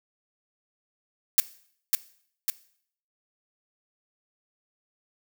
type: noise with echo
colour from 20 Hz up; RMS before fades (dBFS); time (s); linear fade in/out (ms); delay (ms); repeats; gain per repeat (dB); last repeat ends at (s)
blue; -17; 1.38-1.4; 0; 550; 2; -4; 2.5
effects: noise-tail reverb RT60 0.6 s tail -19 dB re dry